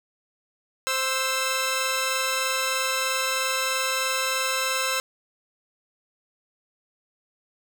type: tone pair together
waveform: 10% pulse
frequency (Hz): 523.3 / 1319.8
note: C5 / E6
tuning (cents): 0 / +2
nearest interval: octave + major third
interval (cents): 1602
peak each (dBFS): -18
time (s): 0.87-5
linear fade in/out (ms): 0
effects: none